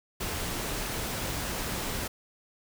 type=noise; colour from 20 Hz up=pink; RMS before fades=-33 dBFS; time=0.2-2.08 s; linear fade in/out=10 ms; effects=none